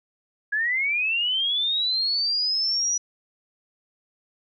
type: linear sweep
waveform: sine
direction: up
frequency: 1652 to 5880 Hz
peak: -21 dBFS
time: 0.52-2.98 s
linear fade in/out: 10 ms
effects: none